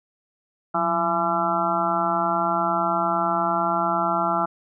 harmonic tone with a mistuned harmonic, 168.8 Hz, E3, 41 cents sharp, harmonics 1 / 2 / 4 / 5 / 6 / 7 / 8, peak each -31 / -31 / -26 / -26 / -30 / -28 / -25 dBFS, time 0.74-4.46 s, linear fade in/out 10 ms, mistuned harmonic 1, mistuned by +120 cents, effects none

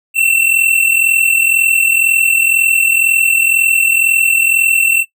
square tone pair together, 2667 / 2709 Hz, E7 / E7, +20 / +47 cents, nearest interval unison, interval 27 cents, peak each -15 / -12 dBFS, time 0.14-5.05 s, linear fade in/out 50 ms, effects noise-tail reverb RT60 0.1 s tail -17 dB re dry

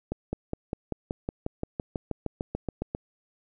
accelerating click train, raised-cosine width 2 ms, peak -16 dBFS, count 18, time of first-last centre 0.12-2.949 s, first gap 210 ms, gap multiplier 0.97, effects none

